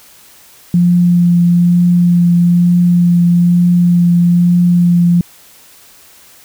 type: tone with vibrato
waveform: sine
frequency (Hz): 174.61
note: F3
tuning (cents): 0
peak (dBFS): -6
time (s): 0.74-5.21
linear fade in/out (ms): 2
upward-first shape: triangle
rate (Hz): 1.1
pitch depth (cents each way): 14
effects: white hiss -42 dBFS RMS until 6.44 s